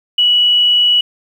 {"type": "tone", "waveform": "sine", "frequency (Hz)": 2937, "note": "F#7", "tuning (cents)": -13, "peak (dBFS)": -8, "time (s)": [0.18, 1.01], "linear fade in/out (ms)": 5, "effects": ["7-bit"]}